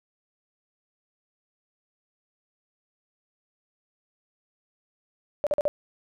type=tone bursts; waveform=sine; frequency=587.3 Hz; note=D5; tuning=in tune; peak=-20 dBFS; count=4; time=5.44-5.68 s; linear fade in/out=0 ms; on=27 ms; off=44 ms; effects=none